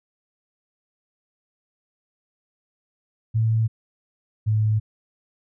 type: tone pair in turn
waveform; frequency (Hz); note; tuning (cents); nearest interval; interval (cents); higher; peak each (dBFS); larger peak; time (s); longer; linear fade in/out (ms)
sine; 111.8 / 107.99; A2 / A2; +28 / -32; minor second; 60; first; -17; neither; 3.34-3.68 / 4.46-4.8; neither; 20
effects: none